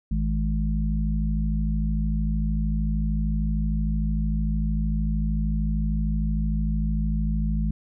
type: harmonic tone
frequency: 53.2 Hz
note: G#1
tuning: 42 cents sharp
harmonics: 1 / 3 / 4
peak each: -23 / -28 / -29 dBFS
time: 0.11-7.71 s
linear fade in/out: 5 ms
effects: none